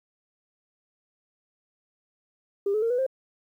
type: tone with pitch steps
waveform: sine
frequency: 400 / 428.7 / 459.5 / 492.5 / 527.8 Hz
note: G4 / A4 / A#4 / B4 / C5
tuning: +35 / -45 / -25 / -5 / +15 cents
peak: -21 dBFS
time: 2.66-3.065 s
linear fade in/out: 5 ms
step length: 81 ms
effects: tanh soft clip ceiling -17 dBFS + 10-bit